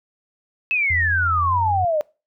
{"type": "exponential sweep", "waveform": "sine", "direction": "down", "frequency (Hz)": [2637, 587.3], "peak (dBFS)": -17, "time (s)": [0.71, 2.01], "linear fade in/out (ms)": 0}
{"type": "tone with pitch glide", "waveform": "sine", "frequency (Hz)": [85.9, 92.07], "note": ["F2", "F#2"], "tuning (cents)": [-28, -8], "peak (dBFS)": -23, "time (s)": [0.9, 1.85], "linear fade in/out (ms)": 5, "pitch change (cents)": 120, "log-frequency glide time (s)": [1.45, 1.55]}
{"effects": ["noise-tail reverb RT60 0.3 s tail -23 dB re dry"]}